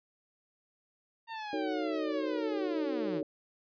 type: linear sweep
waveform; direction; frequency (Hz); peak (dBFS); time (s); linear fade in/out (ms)
sawtooth; down; 921 to 143.2; -34; 1.27-3.22; 50
type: chord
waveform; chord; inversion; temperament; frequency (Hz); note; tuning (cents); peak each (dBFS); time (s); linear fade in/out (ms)
sine; D# half-diminished seventh; none; just; 311.1 / 373.4 / 448 / 560; D#4 / F#4 / A4 / C#5; 0 / +16 / +31 / +18; -34 / -39 / -38 / -38; 1.53-3.23; 2
effects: resampled to 11025 Hz